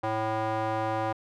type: tone with band-pass filter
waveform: square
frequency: 110 Hz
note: A2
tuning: in tune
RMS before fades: -29 dBFS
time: 0.03-1.13 s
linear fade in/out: 10 ms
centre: 810 Hz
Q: 1.7
effects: none